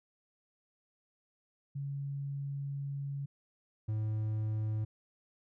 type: tone pair in turn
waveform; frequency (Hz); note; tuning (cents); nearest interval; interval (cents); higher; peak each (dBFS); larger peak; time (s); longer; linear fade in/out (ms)
sine / triangle; 140 / 108.22; C#3 / A2; +18 / -28; major third; 446; first; -35 / -29; second; 1.75-3.26 / 3.88-4.85; first; 10
effects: none